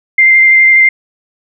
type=tone with vibrato; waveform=sine; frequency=2093 Hz; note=C7; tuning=in tune; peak=-3 dBFS; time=0.18-0.89 s; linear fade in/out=5 ms; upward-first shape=square; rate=12 Hz; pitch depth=10 cents each way; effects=none